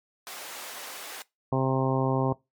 pink high-pass noise, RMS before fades -40 dBFS, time 0.27-1.22 s, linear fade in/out 0 ms, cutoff 640 Hz, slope 12 dB/octave
harmonic tone, 132.2 Hz, C3, 18 cents sharp, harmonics 1 / 2 / 3 / 4 / 5 / 6 / 7 / 8, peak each -26 / -29 / -31 / -32 / -33 / -34 / -34 / -35 dBFS, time 1.52-2.33 s, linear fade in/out 5 ms
effects noise-tail reverb RT60 0.2 s tail -21 dB re dry + MP3 96 kbps

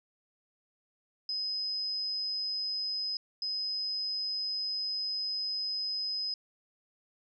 sine tone bursts at uneven times, 5050 Hz, D#8, 25 cents sharp, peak -31 dBFS, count 2, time 1.29-3.17 / 3.42-6.34 s, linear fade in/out 2 ms, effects none

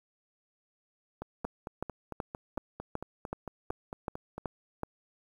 two click trains, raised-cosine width 1 ms, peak -24 / -19 dBFS, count 15 / 10, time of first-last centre 1.22-4.38 / 1.45-4.833 s, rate 4.43 / 2.66 Hz, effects 9-bit

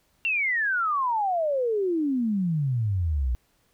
sine exponential sweep, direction down, 2766 to 58.27 Hz, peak -22 dBFS, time 0.25-3.35 s, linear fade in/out 0 ms, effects pink hiss -67 dBFS RMS until 3.73 s

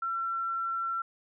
sine tone, 1353 Hz, E6, 45 cents sharp, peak -29 dBFS, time 0.02-1.02 s, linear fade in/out 5 ms, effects none

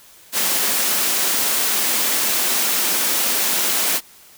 white high-pass noise, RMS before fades -19 dBFS, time 0.32-4.01 s, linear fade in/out 50 ms, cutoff 180 Hz, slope 48 dB/octave, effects white hiss -47 dBFS RMS until 4.37 s

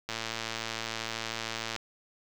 click train, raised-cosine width 0.2 ms, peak -16 dBFS, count 190, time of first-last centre 0.09-1.763 s, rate 113 Hz, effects 7-bit

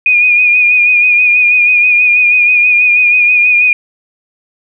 sine tone with vibrato, 2455 Hz, D#7, 24 cents flat, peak -5 dBFS, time 0.06-3.73 s, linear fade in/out 2 ms, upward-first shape sine, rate 6.2 Hz, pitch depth 36 cents each way, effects none

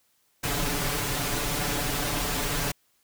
pink noise with comb filter, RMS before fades -28 dBFS, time 0.43-2.72 s, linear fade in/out 10 ms, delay 6.9 ms, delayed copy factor +0.9, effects white hiss -68 dBFS RMS until 3.03 s

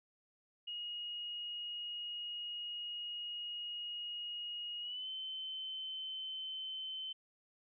sine tone with pitch glide, 2880 to 3069 Hz, F#7 to G7, -47 to -37 cents, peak -40 dBFS, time 0.67-7.13 s, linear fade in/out 10 ms, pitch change +110 cents, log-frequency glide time 4.81-5.08 s, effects none

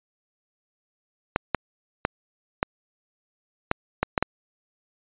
clicks, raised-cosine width 0.5 ms, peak -5 dBFS, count 8, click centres 1.361 / 1.547 / 2.051 / 2.629 / 3.714 / 4.03 / 4.178 / 4.226 s, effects resampled to 8000 Hz

